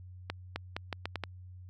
accelerating click train, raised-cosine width 0.3 ms, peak -18 dBFS, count 7, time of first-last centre 0.3-1.237 s, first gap 260 ms, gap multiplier 0.79, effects added 91 Hz sine -46 dBFS peak until 1.69 s

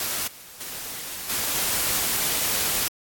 white noise with level steps, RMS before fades -27 / -44 / -34 / -26 / -24 dBFS, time 0-2.88 s, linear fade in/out 2 ms, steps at 0.27 / 0.6 / 1.29 / 1.55 s, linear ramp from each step 10 ms, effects AAC 64 kbps

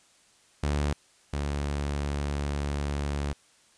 sawtooth tone pair in turn, 72.9 / 71.81 Hz, D2 / D2, -12 / -38 cents, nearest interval unison, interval 26 cents, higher first, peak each -21 / -24 dBFS, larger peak first, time 0.63-0.93 / 1.33-3.33 s, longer second, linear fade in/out 5 ms, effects white hiss -61 dBFS RMS until 3.77 s + resampled to 22050 Hz

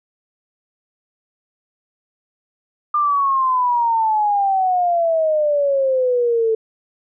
sine exponential sweep, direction down, 1205 to 440 Hz, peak -14 dBFS, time 2.94-6.55 s, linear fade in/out 5 ms, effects none

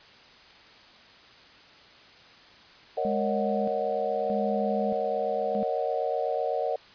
sine chord, D# minor seventh, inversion second, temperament equal, 466.2 / 554.4 / 622.3 / 740 Hz, A#4 / C#5 / D#5 / F#5, 0 / 0 / 0 / 0 cents, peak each -31 dBFS, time 2.97-6.76 s, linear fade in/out 5 ms
sine tone with tremolo, 207.7 Hz, G#3, in tune, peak -29 dBFS, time 3.05-5.63 s, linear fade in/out 0 ms, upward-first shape square, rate 0.8 Hz, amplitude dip 75%
effects white hiss -52 dBFS RMS until 6.94 s + resampled to 11025 Hz

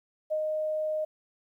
sine tone with ADSR envelope, 619 Hz, D#5, 9 cents flat, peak -25 dBFS, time 0.3-1.05 s, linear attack 22 ms, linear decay 78 ms, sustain -2 dB, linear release 9 ms, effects 11-bit

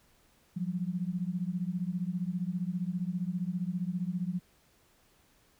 sine beating tone pair, 173 / 188 Hz, F3 / F#3, -16 / +28 cents, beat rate 15 Hz, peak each -33 / -34 dBFS, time 0.56-4.4 s, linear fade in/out 10 ms, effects pink hiss -66 dBFS RMS until 5.59 s

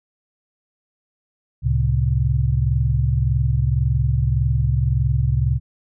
sine tone cluster, 69.5 / 112.4 / 134.2 Hz, C#2 / A2 / C3, +5 / +37 / +44 cents, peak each -20 dBFS, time 1.62-5.6 s, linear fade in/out 50 ms, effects none

